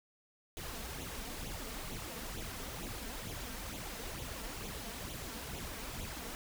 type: noise with flanger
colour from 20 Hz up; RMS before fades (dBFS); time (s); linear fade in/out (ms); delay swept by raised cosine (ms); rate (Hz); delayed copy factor
pink; -43; 0.57-6.35; 0; 0.29 to 4.49; 2.2; +0.65
effects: none